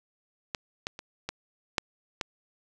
clicks, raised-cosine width 0.2 ms, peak -13 / -14 / -23 / -15 / -7 / -12 dBFS, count 6, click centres 0.548 / 0.869 / 0.991 / 1.29 / 1.782 / 2.212 s, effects none

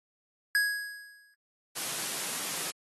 square tone with exponential decay, 1661.2 Hz, G#6, in tune, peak -22 dBFS, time 0.55-1.34 s, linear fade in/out 1 ms, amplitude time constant 170 ms
white high-pass noise, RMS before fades -34 dBFS, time 1.75-2.72 s, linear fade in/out 20 ms, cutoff 130 Hz, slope 48 dB/octave
effects AAC 32 kbps

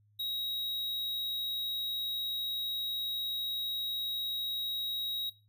square tone, 3811 Hz, A#7, 38 cents sharp, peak -34 dBFS, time 0.19-5.3 s, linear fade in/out 10 ms, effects noise-tail reverb RT60 0.3 s tail -17 dB re dry + added 104 Hz sine -64 dBFS peak until 5.48 s

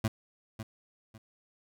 25% pulse tone with echo, 110 Hz, A2, in tune, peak -22 dBFS, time 0.04-0.08 s, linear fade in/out 5 ms, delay 550 ms, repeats 2, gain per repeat -11 dB, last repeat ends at 1.18 s, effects none

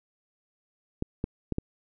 clicks, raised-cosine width 3 ms, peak -15 dBFS, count 4, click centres 1.024 / 1.241 / 1.523 / 1.584 s, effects none

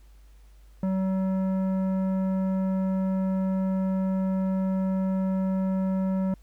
sine tone with tanh clipping, 189.6 Hz, F#3, 43 cents sharp, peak -25 dBFS, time 0.83-6.34 s, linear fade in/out 2 ms, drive 12 dB, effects added 50 Hz sine -49 dBFS peak until 6.42 s + pink hiss -65 dBFS RMS until 6.42 s

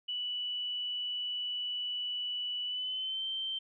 sine tone with pitch glide, 2960 to 3120 Hz, F#7 to G7, 0 to -9 cents, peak -33 dBFS, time 0.08-3.59 s, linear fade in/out 10 ms, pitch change +91 cents, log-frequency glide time 2.65-3.26 s, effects none

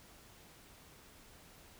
silence, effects pink hiss -59 dBFS RMS until 1.79 s

